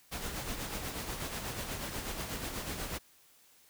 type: noise with tremolo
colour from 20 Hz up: pink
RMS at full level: -37 dBFS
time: 0.11-2.99 s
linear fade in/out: 20 ms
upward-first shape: sine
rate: 8.2 Hz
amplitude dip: 45%
effects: white hiss -63 dBFS RMS until 3.69 s